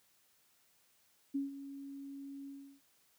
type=tone with ADSR envelope; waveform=sine; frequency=277.2 Hz; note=C#4; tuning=in tune; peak=-31 dBFS; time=1.34-2.81 s; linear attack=14 ms; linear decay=150 ms; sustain=-13 dB; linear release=340 ms; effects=white hiss -71 dBFS RMS until 3.18 s + high-pass 60 Hz 12 dB/octave